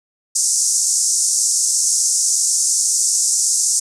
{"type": "band-pass noise", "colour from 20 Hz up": "pink", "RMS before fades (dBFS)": -17, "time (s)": [0.35, 3.8], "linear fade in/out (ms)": 10, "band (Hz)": [5700, 9300], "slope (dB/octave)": 48, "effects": []}